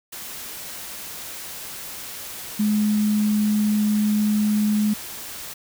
sine tone in noise, 210.9 Hz, G#3, 27 cents sharp, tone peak -17 dBFS, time 2.59-4.94 s, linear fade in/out 10 ms, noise white, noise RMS -35 dBFS, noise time 0.12-5.54 s, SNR +15 dB, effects none

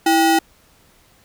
square ring-modulated tone, 561 Hz, C#5, 21 cents sharp, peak -10 dBFS, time 0.06-0.39 s, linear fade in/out 5 ms, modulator 233 Hz, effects pink hiss -54 dBFS RMS until 1.24 s

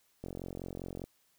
click train, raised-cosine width 2 ms, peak -27 dBFS, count 37, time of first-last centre 0.24-1.04 s, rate 45 Hz, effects white hiss -71 dBFS RMS until 1.38 s

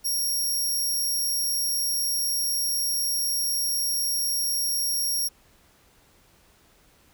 15% pulse tone, 5588 Hz, F8, in tune, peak -18 dBFS, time 0.04-5.29 s, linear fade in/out 20 ms, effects pink hiss -59 dBFS RMS until 7.13 s

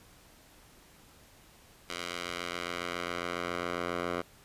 10% pulse tone with band-pass filter sweep, 87.31 Hz, F2, in tune, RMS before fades -36 dBFS, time 1.89-4.22 s, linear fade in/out 10 ms, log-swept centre 3400 to 1000 Hz, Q 0.7, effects pink hiss -58 dBFS RMS until 4.44 s + resampled to 32000 Hz

